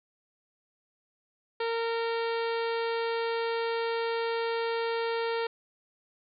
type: harmonic tone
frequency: 460 Hz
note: A#4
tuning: 23 cents flat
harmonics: 1 / 2 / 3 / 4 / 5 / 6 / 7 / 8 / 9 / 10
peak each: -29 / -35 / -39 / -41 / -43 / -45 / -46 / -47 / -48 / -49 dBFS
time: 1.6-5.47 s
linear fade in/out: 5 ms
effects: none